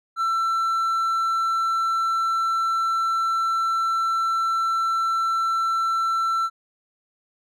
triangle tone, 1340 Hz, E6, 28 cents sharp, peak -18 dBFS, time 0.16-6.5 s, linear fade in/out 50 ms, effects none

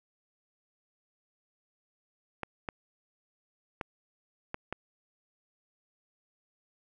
clicks, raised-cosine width 0.5 ms, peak -19 dBFS, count 5, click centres 2.433 / 2.688 / 3.812 / 4.544 / 4.726 s, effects none

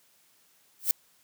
violet noise with exponential growth, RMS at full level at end -19 dBFS, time 0.79-0.91 s, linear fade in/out 1 ms, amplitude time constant 25 ms, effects white hiss -64 dBFS RMS until 1.23 s + high-pass 100 Hz 12 dB/octave

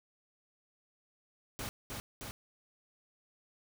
pink noise with echo, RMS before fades -40 dBFS, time 1.59-1.69 s, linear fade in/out 0 ms, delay 310 ms, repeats 2, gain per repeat -2 dB, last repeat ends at 2.31 s, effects none

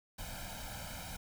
pink noise with comb filter, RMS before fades -44 dBFS, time 0.18-1.17 s, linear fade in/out 10 ms, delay 1.3 ms, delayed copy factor +0.95, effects none

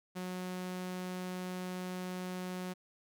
sawtooth tone, 182.7 Hz, F#3, 22 cents flat, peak -34 dBFS, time 0.15-2.74 s, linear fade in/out 20 ms, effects none

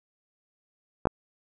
clicks, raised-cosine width 1 ms, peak -9 dBFS, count 2, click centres 1.055 / 1.071 s, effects none

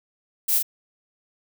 violet noise with echo, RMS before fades -22 dBFS, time 0.48-0.59 s, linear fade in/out 10 ms, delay 39 ms, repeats 1, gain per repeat -2 dB, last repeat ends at 0.629 s, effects none

